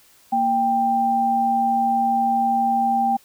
sine tone pair together, 233.1 / 789 Hz, A#3 / G5, 0 / +11 cents, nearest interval octave + major sixth, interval 2111 cents, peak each -25 / -17 dBFS, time 0.32-3.17 s, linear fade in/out 10 ms, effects white hiss -54 dBFS RMS until 3.24 s

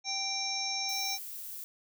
harmonic tone, 784 Hz, G5, in tune, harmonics 1 / 3 / 5 / 7 / 8, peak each -40 / -39 / -40 / -34 / -39 dBFS, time 0.04-1.19 s, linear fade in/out 50 ms
violet noise, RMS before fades -42 dBFS, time 0.89-1.64 s, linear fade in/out 0 ms
effects none

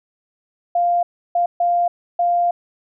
sine tone bursts at uneven times, 698 Hz, F5, 1 cent flat, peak -14 dBFS, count 4, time 0.75-1.03 / 1.35-1.46 / 1.6-1.88 / 2.19-2.51 s, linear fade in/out 5 ms, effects none

